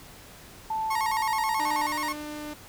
sine tone, 880 Hz, A5, in tune, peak -26 dBFS, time 0.7-1.87 s, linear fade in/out 5 ms
30% pulse tone with vibrato, 1010 Hz, B5, 39 cents sharp, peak -25 dBFS, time 0.9-2.13 s, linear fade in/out 10 ms, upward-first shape square, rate 9.3 Hz, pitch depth 130 cents each way
sawtooth tone with pitch glide, 301.8 to 299.4 Hz, D4 to D4, +47 to +33 cents, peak -31 dBFS, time 1.59-2.54 s, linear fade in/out 10 ms, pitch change -14 cents, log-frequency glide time 1.75-1.82 s
effects pink hiss -48 dBFS RMS until 2.68 s

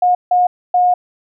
sine tone bursts at uneven times, 720 Hz, F#5, 47 cents flat, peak -9 dBFS, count 3, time 0.02-0.15 / 0.31-0.47 / 0.74-0.94 s, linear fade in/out 5 ms, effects none

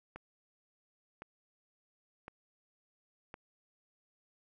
click train, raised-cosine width 0.5 ms, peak -30 dBFS, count 4, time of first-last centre 0.16-3.341 s, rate 0.943 Hz, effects none

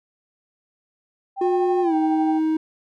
sine tone with tremolo, 783 Hz, G5, 2 cents flat, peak -21 dBFS, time 1.36-2.4 s, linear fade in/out 50 ms, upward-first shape triangle, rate 12 Hz, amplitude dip 55%
triangle tone with pitch glide, 360.1 to 315.3 Hz, F#4 to D#4, -47 to +23 cents, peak -16 dBFS, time 1.41-2.57 s, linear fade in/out 5 ms, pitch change -230 cents, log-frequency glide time 1.82-1.94 s
effects none

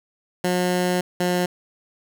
15% pulse tone pair in turn, 180 / 178.86 Hz, F#3 / F3, -47 / +42 cents, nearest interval unison, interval 11 cents, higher first, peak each -13 dBFS, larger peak neither, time 0.44-1.01 / 1.2-1.46 s, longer first, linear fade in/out 5 ms, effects none

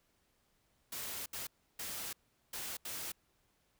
white noise bursts at uneven times, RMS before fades -42 dBFS, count 5, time 0.92-1.26 / 1.33-1.47 / 1.79-2.13 / 2.53-2.77 / 2.85-3.12 s, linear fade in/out 5 ms, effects pink hiss -75 dBFS RMS until 3.79 s

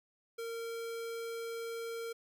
square tone, 460.2 Hz, A#4, 22 cents flat, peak -39 dBFS, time 0.38-2.13 s, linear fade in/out 10 ms, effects none

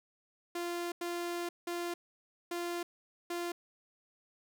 sawtooth tone bursts at uneven times, 346.7 Hz, F4, 13 cents flat, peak -31 dBFS, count 5, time 0.55-0.92 / 1.01-1.49 / 1.67-1.94 / 2.51-2.83 / 3.3-3.52 s, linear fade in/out 5 ms, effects none

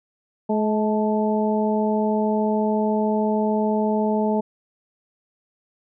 harmonic tone with a mistuned harmonic, 213.6 Hz, G#3, 49 cents sharp, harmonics 1 / 2 / 3 / 4, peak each -21 / -24 / -26 / -27 dBFS, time 0.49-4.41 s, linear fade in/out 10 ms, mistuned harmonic 4, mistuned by +35 cents, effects none

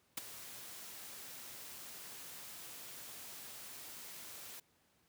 white noise with ADSR envelope, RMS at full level -37 dBFS, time 0.17-4.6 s, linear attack 7 ms, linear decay 15 ms, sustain -13 dB, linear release 7 ms, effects pink hiss -73 dBFS RMS until 5.08 s + high-pass 80 Hz 12 dB/octave

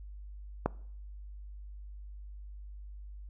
click, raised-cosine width 1 ms, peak -13 dBFS, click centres 0.66 s, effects noise-tail reverb RT60 0.6 s tail -22 dB re dry + added 50 Hz sine -43 dBFS peak until 3.29 s

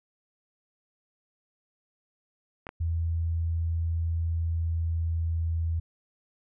clicks, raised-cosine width 0.5 ms, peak -23 dBFS, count 2, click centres 2.668 / 2.691 s
sine tone with pitch glide, 82.9 to 82.37 Hz, E2 to E2, +10 to -1 cents, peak -25 dBFS, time 2.8-5.8 s, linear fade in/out 10 ms, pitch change -11 cents, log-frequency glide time 4.28-5.6 s
effects none

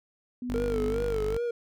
sine tone with tremolo, 246.9 Hz, B3, in tune, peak -30 dBFS, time 0.42-1.02 s, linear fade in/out 2 ms, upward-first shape sine, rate 2.9 Hz, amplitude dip 60%
sawtooth tone, 49.73 Hz, G1, 26 cents sharp, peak -28 dBFS, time 0.49-1.38 s, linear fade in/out 10 ms
triangle tone with vibrato, 452.2 Hz, A4, 47 cents sharp, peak -25 dBFS, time 0.54-1.51 s, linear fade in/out 5 ms, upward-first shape sine, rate 2.5 Hz, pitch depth 100 cents each way
effects none

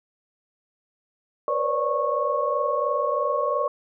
sine tone cluster, 483.1 / 522 / 566 / 589 / 1100 Hz, B4 / C5 / C#5 / D5 / C#6, -38 / -4 / +36 / +5 / -14 cents, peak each -29 / -31 / -31 / -26 / -25 dBFS, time 1.48-3.68 s, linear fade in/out 2 ms, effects none

